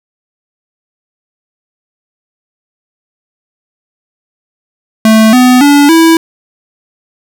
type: tone with pitch steps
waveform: square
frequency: 220 / 251.3 / 287 / 327.7 Hz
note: A3 / B3 / D4 / E4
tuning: 0 / +30 / -40 / -10 cents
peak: -3 dBFS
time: 5.05-6.17 s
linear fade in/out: 2 ms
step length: 280 ms
effects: none